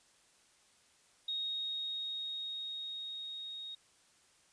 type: tone with level ramp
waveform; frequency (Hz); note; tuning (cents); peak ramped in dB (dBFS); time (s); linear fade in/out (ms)
sine; 3742; A#7; +6; -34 to -42; 1.28-3.75; 5
effects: white hiss -67 dBFS RMS until 4.52 s + resampled to 22050 Hz